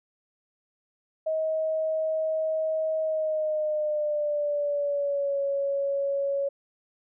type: tone with pitch glide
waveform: sine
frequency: 633 to 557.5 Hz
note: D#5 to C#5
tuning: +30 to +10 cents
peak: -24 dBFS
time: 1.26-6.49 s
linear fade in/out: 10 ms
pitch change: -220 cents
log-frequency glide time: 3.01-5.4 s
effects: none